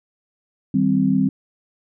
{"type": "chord", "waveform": "sine", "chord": "C minor", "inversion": "first", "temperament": "equal with one note detuned", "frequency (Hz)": [158.01, 196, 261.6], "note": ["Eb3", "G3", "C4"], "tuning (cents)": [27, 0, 0], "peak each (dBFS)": [-23, -18, -18], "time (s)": [0.74, 1.29], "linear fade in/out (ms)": 5, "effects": []}